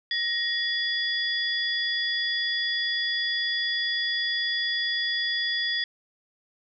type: tone cluster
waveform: sine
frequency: 1880 / 3409 / 4845 Hz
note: A#6 / G#7 / D#8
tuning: +14 / +45 / -47 cents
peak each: -28 / -28 / -31 dBFS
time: 0.11-5.84 s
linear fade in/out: 2 ms
effects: none